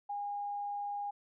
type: tone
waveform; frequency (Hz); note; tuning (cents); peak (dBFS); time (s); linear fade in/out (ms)
sine; 815; G#5; -33; -35; 0.09-1.11; 10
effects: none